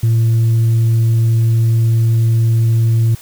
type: tone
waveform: sine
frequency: 114 Hz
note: A#2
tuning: 38 cents flat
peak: -7 dBFS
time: 0.03-3.15 s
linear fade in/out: 5 ms
effects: tanh soft clip ceiling -8 dBFS + white hiss -39 dBFS RMS until 3.21 s